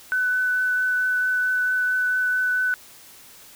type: tone with vibrato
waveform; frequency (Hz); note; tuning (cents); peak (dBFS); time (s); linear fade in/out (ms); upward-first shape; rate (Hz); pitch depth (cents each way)
sine; 1500; F#6; +23; -19; 0.12-2.74; 0; triangle; 4.5; 11
effects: white hiss -47 dBFS RMS until 3.55 s